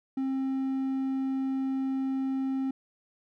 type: tone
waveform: triangle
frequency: 266.4 Hz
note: C4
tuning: 31 cents sharp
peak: -25 dBFS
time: 0.17-2.71 s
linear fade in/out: 5 ms
effects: none